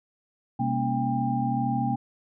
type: tone cluster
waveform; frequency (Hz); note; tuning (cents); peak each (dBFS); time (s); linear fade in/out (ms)
sine; 127.7 / 202.4 / 235.8 / 277.6 / 798; C3 / G#3 / A#3 / C#4 / G5; -42 / -44 / +20 / +3 / +31; -29 / -34 / -28 / -33 / -28; 0.59-1.96; 10
effects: none